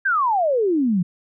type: exponential sweep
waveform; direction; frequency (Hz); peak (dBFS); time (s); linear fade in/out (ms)
sine; down; 1636 to 167.9; -16; 0.05-1.03; 10
effects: none